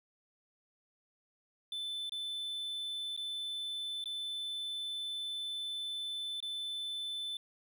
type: tone with dropouts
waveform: triangle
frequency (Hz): 3520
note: A7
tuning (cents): 0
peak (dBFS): -35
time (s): 1.72-7.37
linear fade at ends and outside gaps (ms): 2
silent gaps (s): 2.095-2.12 / 3.165-3.175 / 4.041-4.057 / 6.403-6.426
effects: none